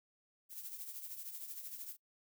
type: noise with tremolo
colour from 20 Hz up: violet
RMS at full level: -44 dBFS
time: 0.49-1.97 s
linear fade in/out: 50 ms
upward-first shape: triangle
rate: 13 Hz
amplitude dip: 65%
effects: noise-tail reverb RT60 0.1 s tail -23 dB re dry